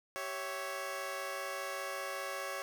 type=chord; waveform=15% pulse; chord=C# diminished; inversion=second; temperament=equal with one note detuned; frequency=387.9 / 554.4 / 659.3 Hz; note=G4 / C#5 / E5; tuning=-18 / 0 / 0 cents; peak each=-39 / -33 / -39 dBFS; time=0.16-2.62 s; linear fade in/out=0 ms; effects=none